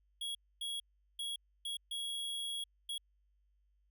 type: tone bursts at uneven times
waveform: square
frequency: 3322 Hz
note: G#7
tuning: in tune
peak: -38 dBFS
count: 6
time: 0.21-0.35 / 0.61-0.8 / 1.19-1.36 / 1.65-1.77 / 1.91-2.64 / 2.89-2.98 s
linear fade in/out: 5 ms
effects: added 50 Hz sine -70 dBFS peak until 3.9 s